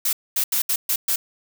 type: noise bursts at uneven times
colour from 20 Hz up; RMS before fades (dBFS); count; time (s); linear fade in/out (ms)
blue; -21; 6; 0.05-0.13 / 0.36-0.44 / 0.52-0.62 / 0.69-0.76 / 0.89-0.96 / 1.08-1.16; 5
effects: none